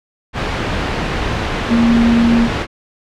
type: tone in noise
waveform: sine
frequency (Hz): 233.1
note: A#3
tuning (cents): 0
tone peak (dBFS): -9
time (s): 1.68-2.49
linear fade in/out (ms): 50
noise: pink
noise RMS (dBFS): -18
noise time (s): 0.33-2.67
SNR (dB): +6
effects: low-pass 3000 Hz 12 dB/octave